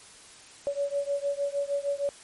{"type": "beating tone pair", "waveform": "sine", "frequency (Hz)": [563, 569.5], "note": ["C#5", "C#5"], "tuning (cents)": [27, 47], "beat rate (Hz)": 6.5, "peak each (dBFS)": [-29, -30], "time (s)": [0.67, 2.09], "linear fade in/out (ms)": 0, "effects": ["white hiss -50 dBFS RMS until 2.23 s", "MP3 48 kbps"]}